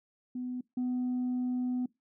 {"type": "tone pair in turn", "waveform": "sine", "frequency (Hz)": [250, 250], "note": ["B3", "B3"], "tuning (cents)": [21, 21], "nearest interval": "unison", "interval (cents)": 0, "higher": "neither", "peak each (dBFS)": [-33, -27], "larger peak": "second", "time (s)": [[0.35, 0.61], [0.77, 1.86]], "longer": "second", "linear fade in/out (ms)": 5, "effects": ["noise-tail reverb RT60 0.2 s tail -23 dB re dry", "tanh soft clip ceiling -27 dBFS"]}